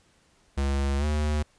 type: tone with pitch glide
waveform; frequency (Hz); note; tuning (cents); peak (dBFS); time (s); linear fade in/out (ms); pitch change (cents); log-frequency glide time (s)
square; 69.3 to 75.14; C#2 to D2; 0 to +40; -24; 0.57-1.43; 10; +140; 0.98-1.05
effects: pink hiss -63 dBFS RMS until 1.58 s + resampled to 22050 Hz